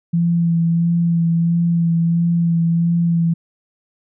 sine tone with vibrato, 168.6 Hz, E3, 39 cents sharp, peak -13 dBFS, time 0.13-3.34 s, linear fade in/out 10 ms, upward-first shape sine, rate 1.5 Hz, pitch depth 19 cents each way, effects none

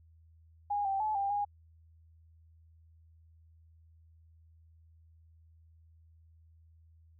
sine tone with pitch steps, 819 / 781 / 859 / 795 / 819 Hz, G#5 / G5 / A5 / G5 / G#5, -24 / -7 / -42 / +24 / -24 cents, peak -29 dBFS, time 0.7-1.45 s, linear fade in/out 10 ms, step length 150 ms, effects added 81 Hz sine -58 dBFS peak until 7.19 s

